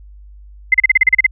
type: tone bursts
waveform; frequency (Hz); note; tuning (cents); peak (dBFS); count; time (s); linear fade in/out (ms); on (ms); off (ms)
sine; 2066; C7; -22; -5; 10; 0.72-1.265; 5; 23; 35
effects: added 50 Hz sine -36 dBFS peak until 1.31 s